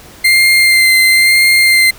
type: tone with vibrato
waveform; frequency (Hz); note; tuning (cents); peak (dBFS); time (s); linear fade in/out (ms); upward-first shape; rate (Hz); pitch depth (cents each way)
35% pulse; 2093; C7; 0; -4; 0.24-1.91; 10; sine; 1; 18
effects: pink hiss -37 dBFS RMS until 1.98 s